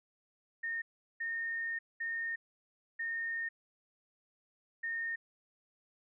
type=tone bursts at uneven times; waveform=sine; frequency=1834 Hz; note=A#6; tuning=29 cents flat; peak=-34 dBFS; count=5; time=0.63-0.82 / 1.2-1.79 / 2-2.36 / 2.99-3.49 / 4.83-5.16 s; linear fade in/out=10 ms; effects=none